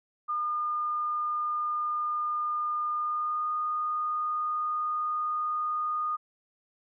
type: tone with pitch glide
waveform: sine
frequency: 1213 to 1227.8 Hz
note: D#6 to D#6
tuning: -44 to -23 cents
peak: -27 dBFS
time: 0.28-6.17 s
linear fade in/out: 20 ms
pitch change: +21 cents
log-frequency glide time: 2.95-3.5 s
effects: none